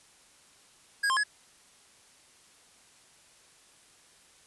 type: tone with pitch steps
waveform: square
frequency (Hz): 1638 / 1056 / 1685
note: G#6 / C6 / G#6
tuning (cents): -24 / +16 / +25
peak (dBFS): -25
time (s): 1.03-1.237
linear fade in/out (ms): 10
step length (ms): 69
effects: white hiss -59 dBFS RMS until 4.46 s + resampled to 24000 Hz